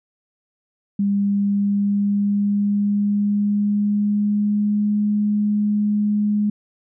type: tone with pitch glide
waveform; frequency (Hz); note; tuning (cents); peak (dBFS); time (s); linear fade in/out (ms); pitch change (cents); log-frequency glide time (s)
sine; 200.6 to 208.3; G3 to G#3; +40 to +5; -16; 0.99-6.5; 5; +65; 1.1-4.98
effects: none